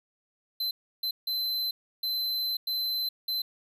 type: tone bursts at uneven times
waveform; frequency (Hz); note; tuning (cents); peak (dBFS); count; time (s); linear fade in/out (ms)
square; 4062; B7; +48; -28; 6; 0.6-0.71 / 1.03-1.11 / 1.27-1.71 / 2.03-2.57 / 2.67-3.09 / 3.28-3.42; 5
effects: none